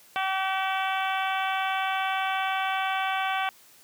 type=harmonic tone; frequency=382.4 Hz; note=G4; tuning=43 cents flat; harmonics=2 / 3 / 4 / 5 / 6 / 7 / 8 / 9; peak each=-28 / -32 / -32 / -39 / -35 / -37 / -39 / -40 dBFS; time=0.16-3.49 s; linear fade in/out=0 ms; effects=white hiss -55 dBFS RMS until 3.83 s + high-pass 100 Hz 12 dB/octave